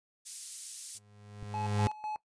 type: high-pass noise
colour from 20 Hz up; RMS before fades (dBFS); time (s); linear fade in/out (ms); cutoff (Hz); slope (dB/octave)
white; -40; 0.25-0.99; 20; 5800; 12
type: tone with exponential growth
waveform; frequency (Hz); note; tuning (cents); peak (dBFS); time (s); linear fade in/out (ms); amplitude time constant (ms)
35% pulse; 103.4; G#2; -7; -23; 0.95-1.87; 0; 200
type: click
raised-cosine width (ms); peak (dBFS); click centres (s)
5; -31; 1.428
type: tone with tremolo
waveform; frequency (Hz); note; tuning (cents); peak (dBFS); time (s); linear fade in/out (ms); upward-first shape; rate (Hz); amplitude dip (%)
triangle; 854; G#5; +48; -32; 1.54-2.16; 0; square; 4; 75
effects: noise-tail reverb RT60 0.1 s tail -19 dB re dry + resampled to 22050 Hz